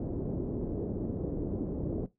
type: low-pass noise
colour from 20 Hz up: white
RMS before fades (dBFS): -34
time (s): 0-2.06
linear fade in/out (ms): 2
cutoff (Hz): 400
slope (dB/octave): 24
effects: noise-tail reverb RT60 0.2 s tail -18 dB re dry